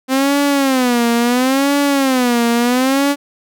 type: tone with vibrato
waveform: sawtooth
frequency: 258.4 Hz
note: C4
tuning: 21 cents flat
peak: -8 dBFS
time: 0.08-3.16 s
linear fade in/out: 50 ms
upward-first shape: sine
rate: 0.73 Hz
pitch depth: 170 cents each way
effects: none